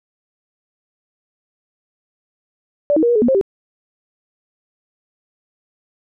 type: tone with pitch steps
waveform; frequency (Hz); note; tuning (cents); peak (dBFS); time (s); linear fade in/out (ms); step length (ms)
sine; 581 / 315.9 / 473.6 / 478.8 / 425.7 / 240.4 / 531 / 391.8; D5 / D#4 / A#4 / A#4 / G#4 / B3 / C5 / G4; -19 / +26 / +27 / +46 / +43 / -46 / +25 / -1; -11; 2.9-3.412; 0; 64
effects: none